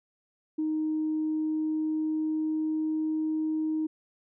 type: tone with pitch glide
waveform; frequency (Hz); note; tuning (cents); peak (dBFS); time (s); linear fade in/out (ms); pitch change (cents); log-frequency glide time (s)
sine; 311.1 to 312.9; D#4 to D#4; 0 to +10; -25; 0.58-3.87; 10; +10; 1.16-3.26
effects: tanh soft clip ceiling -21 dBFS